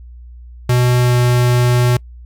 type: tone with pitch glide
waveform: square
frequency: 123.6 to 122.82 Hz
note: B2 to B2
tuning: +2 to -9 cents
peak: -11 dBFS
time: 0.69-1.97 s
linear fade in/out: 5 ms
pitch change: -11 cents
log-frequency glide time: 1-1.14 s
effects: noise-tail reverb RT60 0.1 s tail -25 dB re dry + added 60 Hz sine -33 dBFS peak until 2.25 s